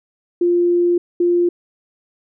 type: tone bursts at uneven times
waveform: sine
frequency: 349.2 Hz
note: F4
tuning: in tune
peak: -12 dBFS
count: 2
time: 0.41-0.98 / 1.2-1.49 s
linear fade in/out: 5 ms
effects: none